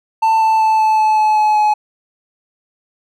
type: tone with pitch steps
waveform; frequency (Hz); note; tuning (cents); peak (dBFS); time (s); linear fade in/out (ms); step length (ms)
triangle; 889 / 882.9 / 876.8 / 870.7 / 864.7 / 858.7 / 852.8 / 846.9; A5 / A5 / A5 / A5 / A5 / A5 / G#5 / G#5; +18 / +6 / -6 / -18 / -30 / -42 / +46 / +34; -8; 0.22-1.74; 10; 190
effects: none